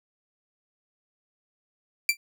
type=tone with exponential decay; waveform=sawtooth; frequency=2349 Hz; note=D7; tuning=in tune; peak=-12 dBFS; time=2.09-2.17 s; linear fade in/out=2 ms; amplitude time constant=16 ms; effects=none